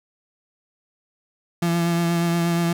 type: tone with vibrato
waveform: 35% pulse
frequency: 170 Hz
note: F3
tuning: 46 cents flat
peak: -17 dBFS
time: 1.62-2.73 s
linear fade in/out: 5 ms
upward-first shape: triangle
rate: 8.4 Hz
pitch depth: 23 cents each way
effects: none